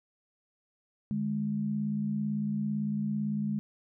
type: tone pair together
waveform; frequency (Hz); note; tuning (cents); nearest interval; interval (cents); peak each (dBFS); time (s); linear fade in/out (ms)
sine; 150.71 / 208.6; D3 / G#3; +45 / +8; tritone; 563; -35 / -29; 1.11-3.59; 0
effects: none